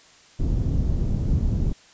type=low-pass noise; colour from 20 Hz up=pink; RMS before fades=-22 dBFS; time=0.39-1.73 s; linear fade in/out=10 ms; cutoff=180 Hz; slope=12 dB/octave; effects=white hiss -52 dBFS RMS until 1.93 s + resampled to 16000 Hz